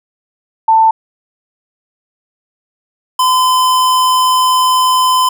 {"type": "tone pair in turn", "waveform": ["sine", "square"], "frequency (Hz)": [890, 1020.6], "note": ["A5", "C6"], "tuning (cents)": [20, -43], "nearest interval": "major second", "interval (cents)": 237, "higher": "second", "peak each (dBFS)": [-5, -9], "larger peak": "first", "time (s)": [[0.68, 0.91], [3.19, 5.29]], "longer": "second", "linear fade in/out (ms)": 5, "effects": []}